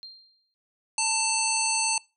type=tone with exponential decay; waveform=sine; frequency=4186 Hz; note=C8; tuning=in tune; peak=-37 dBFS; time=0.03-0.54 s; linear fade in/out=0 ms; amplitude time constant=110 ms
type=harmonic tone; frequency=889 Hz; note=A5; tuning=18 cents sharp; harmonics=1 / 3 / 5 / 7 / 9 / 10; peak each=-30 / -30 / -30 / -30 / -30 / -30 dBFS; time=0.98-1.98 s; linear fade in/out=2 ms
effects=noise-tail reverb RT60 0.3 s tail -24 dB re dry